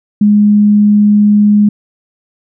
sine tone, 207.7 Hz, G#3, in tune, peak -4 dBFS, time 0.21-1.69 s, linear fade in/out 5 ms, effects none

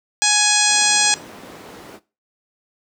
harmonic tone, 835 Hz, G#5, 9 cents sharp, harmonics 1 / 2 / 3 / 4 / 5 / 6 / 7 / 8 / 9 / 10, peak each -23 / -23 / -23 / -23 / -23 / -23 / -23 / -23 / -23 / -23 dBFS, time 0.22-1.14 s, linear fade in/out 0 ms
brown noise, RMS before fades -28 dBFS, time 0.66-2 s, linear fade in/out 50 ms
effects noise-tail reverb RT60 0.3 s tail -19 dB re dry + high-pass 300 Hz 12 dB/octave

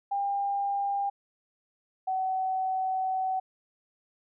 sine tone pair in turn, 800 / 755.1 Hz, G5 / F#5, +35 / +35 cents, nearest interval minor second, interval 100 cents, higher first, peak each -26 dBFS, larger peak neither, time 0.11-1.1 / 2.07-3.4 s, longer second, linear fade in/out 10 ms, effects none

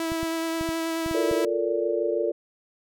sawtooth tone with vibrato, 327.4 Hz, E4, 12 cents flat, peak -22 dBFS, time 0-1.45 s, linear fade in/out 2 ms, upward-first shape sine, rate 9.4 Hz, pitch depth 12 cents each way
clicks, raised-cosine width 5 ms, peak -23 dBFS, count 7, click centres 0.119 / 0.231 / 0.611 / 0.69 / 1.062 / 1.112 / 1.313 s
sine chord, Bb major seventh, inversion second, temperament equal with one note detuned, 349.2 / 440 / 466.2 / 579.6 Hz, F4 / A4 / Bb4 / D5, 0 / 0 / 0 / -23 cents, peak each -28 dBFS, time 1.14-2.32 s, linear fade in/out 10 ms
effects none

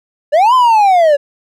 triangle linear two-way sweep, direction up then down, 554.4 to 1042 to 554.4 Hz, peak -4 dBFS, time 0.32-1.17 s, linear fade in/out 20 ms, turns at 0.54 s, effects none

